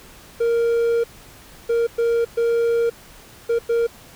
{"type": "tone bursts at uneven times", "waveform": "triangle", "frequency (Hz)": 466.2, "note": "A#4", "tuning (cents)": 0, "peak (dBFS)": -14, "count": 6, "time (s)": [[0.4, 1.04], [1.69, 1.87], [1.98, 2.25], [2.37, 2.9], [3.49, 3.59], [3.69, 3.87]], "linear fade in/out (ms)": 10, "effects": ["pink hiss -45 dBFS RMS until 4.15 s"]}